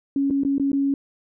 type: tone with dropouts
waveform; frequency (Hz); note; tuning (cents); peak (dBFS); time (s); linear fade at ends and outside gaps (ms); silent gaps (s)
sine; 277.2; C#4; 0; -18; 0.16-0.94; 2; 0.301-0.307 / 0.435-0.449 / 0.582-0.597 / 0.718-0.73
effects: none